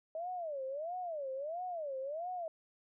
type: tone with vibrato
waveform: sine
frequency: 621 Hz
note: D#5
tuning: 3 cents flat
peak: -37 dBFS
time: 0.15-2.48 s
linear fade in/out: 2 ms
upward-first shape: sine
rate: 1.5 Hz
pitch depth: 290 cents each way
effects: none